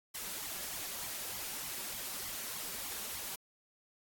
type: noise with flanger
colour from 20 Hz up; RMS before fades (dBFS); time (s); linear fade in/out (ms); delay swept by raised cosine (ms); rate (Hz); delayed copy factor
white; -41; 0.14-3.36; 10; 0.9 to 5.3; 3.3; +0.7
effects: AAC 64 kbps